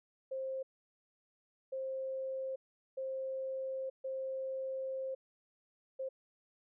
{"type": "tone bursts at uneven times", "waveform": "sine", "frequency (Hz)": 529, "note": "C5", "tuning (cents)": 19, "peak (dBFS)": -36, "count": 5, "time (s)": [[0.31, 0.63], [1.72, 2.56], [2.97, 3.9], [4.04, 5.15], [5.99, 6.09]], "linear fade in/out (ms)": 10, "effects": []}